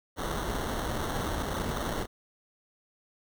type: noise with sample-and-hold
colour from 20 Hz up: pink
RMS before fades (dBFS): -32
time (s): 0.16-2.07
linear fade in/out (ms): 50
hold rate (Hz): 2450
effects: none